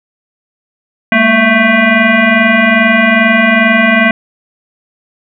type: tone with frequency modulation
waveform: sine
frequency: 1108.7 Hz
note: C#6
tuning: in tune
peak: -5 dBFS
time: 1.12-4.11 s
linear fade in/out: 2 ms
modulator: 439 Hz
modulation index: 2.9
effects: none